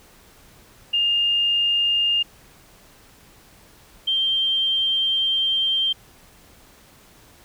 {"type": "tone pair in turn", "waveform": "sine", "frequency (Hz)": [2819, 3155], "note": ["F7", "G7"], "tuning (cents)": [16, 10], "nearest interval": "major second", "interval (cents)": 194, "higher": "second", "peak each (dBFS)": [-17, -18], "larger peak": "first", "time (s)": [[0.93, 2.23], [4.07, 5.93]], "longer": "second", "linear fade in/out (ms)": 10, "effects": ["pink hiss -51 dBFS RMS until 7.44 s"]}